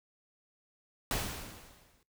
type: noise with exponential decay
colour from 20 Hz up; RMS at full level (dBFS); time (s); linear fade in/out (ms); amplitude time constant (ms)
pink; -31; 1.11-2.03; 1; 200
effects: noise-tail reverb RT60 0.2 s tail -21 dB re dry